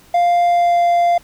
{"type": "tone with pitch glide", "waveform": "triangle", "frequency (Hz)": [698.5, 694.1], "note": ["F5", "F5"], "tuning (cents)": [0, -11], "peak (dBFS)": -9, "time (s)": [0.14, 1.18], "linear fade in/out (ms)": 5, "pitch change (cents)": -11, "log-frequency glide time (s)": [0.44, 0.81], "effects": ["pink hiss -48 dBFS RMS until 1.23 s"]}